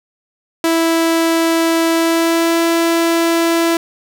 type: tone with pitch glide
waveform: sawtooth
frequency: 329.6 to 333.8 Hz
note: E4 to E4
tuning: 0 to +22 cents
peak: -8 dBFS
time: 0.64-3.77 s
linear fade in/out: 2 ms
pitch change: +22 cents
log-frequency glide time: 1.93-2.62 s
effects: none